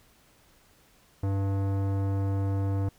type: tone with tanh clipping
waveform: sine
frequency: 98 Hz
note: G2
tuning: in tune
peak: -27 dBFS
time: 1.23-2.89 s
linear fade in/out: 5 ms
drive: 18 dB
effects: pink hiss -61 dBFS RMS until 2.98 s